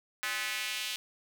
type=tone with high-pass filter sweep; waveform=square; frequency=115.5 Hz; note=A#2; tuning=16 cents flat; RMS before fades=-35 dBFS; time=0.23-0.96 s; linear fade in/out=0 ms; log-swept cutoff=1700 to 3100 Hz; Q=1.9; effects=none